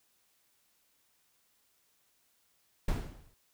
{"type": "noise with exponential decay", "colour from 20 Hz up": "brown", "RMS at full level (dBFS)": -27, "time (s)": [2.88, 3.34], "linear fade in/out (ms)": 5, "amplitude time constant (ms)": 100, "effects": ["white hiss -72 dBFS RMS until 3.53 s"]}